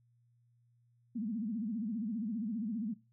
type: tone with vibrato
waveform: sine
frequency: 220 Hz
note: A3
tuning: in tune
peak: -34 dBFS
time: 1.15-2.94 s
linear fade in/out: 10 ms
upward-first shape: sine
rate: 15 Hz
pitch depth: 180 cents each way
effects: noise-tail reverb RT60 0.3 s tail -21 dB re dry + added 119 Hz sine -67 dBFS peak until 3.12 s